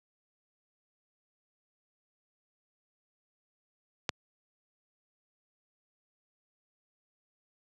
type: click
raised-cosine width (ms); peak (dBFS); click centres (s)
0.2; -10; 4.092
effects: high-pass 100 Hz 12 dB/octave